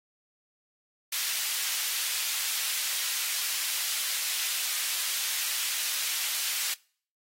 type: high-pass noise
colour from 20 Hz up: pink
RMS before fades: -31 dBFS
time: 1.12-6.74 s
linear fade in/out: 5 ms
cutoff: 2600 Hz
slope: 12 dB/octave
effects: noise-tail reverb RT60 0.5 s tail -25 dB re dry + AAC 48 kbps